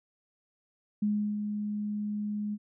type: tone with ADSR envelope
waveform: sine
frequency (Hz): 208.7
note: G#3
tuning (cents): +9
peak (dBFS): -24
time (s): 1.02-2.58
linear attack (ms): 7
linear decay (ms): 340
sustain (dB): -6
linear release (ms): 46
effects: none